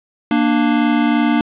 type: tone pair together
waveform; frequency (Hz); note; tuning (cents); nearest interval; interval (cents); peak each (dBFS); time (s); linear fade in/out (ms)
square; 233.3 / 296.1; A#3 / D4; +2 / +14; major third; 412; -16; 0.31-1.41; 2
effects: resampled to 8000 Hz + 8-bit